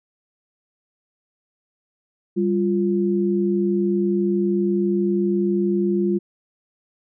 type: tone pair together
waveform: sine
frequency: 196.89 / 349.2 Hz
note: G3 / F4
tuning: +8 / 0 cents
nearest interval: minor seventh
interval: 992 cents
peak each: -20 dBFS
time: 2.36-6.19 s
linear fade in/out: 20 ms
effects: none